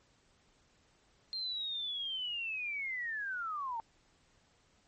sine linear sweep, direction down, 4203 to 880 Hz, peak -35 dBFS, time 1.33-3.8 s, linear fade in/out 0 ms, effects pink hiss -69 dBFS RMS until 4.87 s + MP3 32 kbps

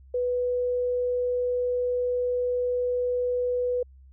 sine tone, 493.9 Hz, B4, in tune, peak -23 dBFS, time 0.14-3.83 s, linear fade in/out 5 ms, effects added 66 Hz sine -48 dBFS peak until 4.12 s

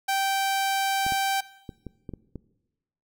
sawtooth tone, 780 Hz, G5, 9 cents flat, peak -19 dBFS, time 0.08-1.41 s, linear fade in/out 10 ms
clicks, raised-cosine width 3 ms, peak -23 dBFS, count 7, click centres 1.065 / 1.122 / 1.692 / 1.867 / 2.092 / 2.137 / 2.357 s
effects noise-tail reverb RT60 1.0 s tail -20 dB re dry

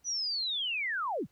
sine linear sweep, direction down, 6000 to 82.41 Hz, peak -30 dBFS, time 0.04-1.27 s, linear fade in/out 50 ms, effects pink hiss -71 dBFS RMS until 1.31 s

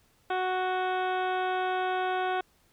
harmonic tone with a mistuned harmonic, 370 Hz, F#4, in tune, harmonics 1 / 2 / 3 / 4 / 5 / 6 / 7 / 8 / 9 / 10, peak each -32 / -29 / -37 / -35 / -45 / -46 / -45 / -51 / -46 / -50 dBFS, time 0.3-2.41 s, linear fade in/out 5 ms, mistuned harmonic 8, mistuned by +57 cents, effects pink hiss -66 dBFS RMS until 2.72 s

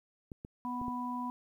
clicks, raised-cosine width 3 ms, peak -30 dBFS, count 4, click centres 0.318 / 0.449 / 0.815 / 0.882 s
harmonic tone, 246.9 Hz, B3, in tune, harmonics 1 / 3 / 4, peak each -37 / -47 / -37 dBFS, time 0.65-1.3 s, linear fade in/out 0 ms
effects 11-bit

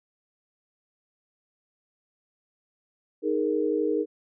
sine chord, D# suspended fourth, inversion none, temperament just, 311.1 / 414.8 / 466.7 Hz, D#4 / G#4 / A#4, 0 / -2 / +2 cents, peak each -27 dBFS, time 3.22-4.06 s, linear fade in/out 50 ms, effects none

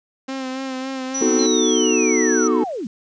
sawtooth tone with vibrato, 263 Hz, C4, 9 cents sharp, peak -21 dBFS, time 0.28-1.47 s, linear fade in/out 10 ms, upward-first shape sine, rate 3.6 Hz, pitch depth 32 cents each way
sine tone, 5890 Hz, F#8, 9 cents flat, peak -22 dBFS, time 1.14-2.48 s, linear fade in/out 10 ms
triangle chord, B dominant seventh, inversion none, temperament equal, 246.9 / 311.1 / 370 / 440 Hz, B3 / D#4 / F#4 / A4, 0 / 0 / 0 / 0 cents, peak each -19 dBFS, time 1.21-2.64 s, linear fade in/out 5 ms
sine linear sweep, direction down, 4186 to 189.7 Hz, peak -24 dBFS, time 1.39-2.87 s, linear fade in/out 2 ms
effects resampled to 16000 Hz + 8-bit

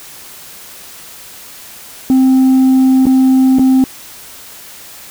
sine tone with dropouts, 261.6 Hz, C4, in tune, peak -3 dBFS, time 2.1-3.84 s, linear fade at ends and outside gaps 1 ms, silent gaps 3.056-3.067 / 3.586-3.594 s, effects tanh soft clip ceiling -5 dBFS + white hiss -34 dBFS RMS until 5.1 s

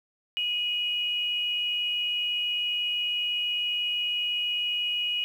sine tone pair together, 2489 / 2905 Hz, D#7 / F#7, 0 / -32 cents, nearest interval minor third, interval 268 cents, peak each -33 / -26 dBFS, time 0.37-5.24 s, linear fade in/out 0 ms, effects 9-bit

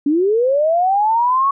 sine linear sweep, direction up, 275.5 to 1123 Hz, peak -12 dBFS, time 0.06-1.51 s, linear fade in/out 5 ms, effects none

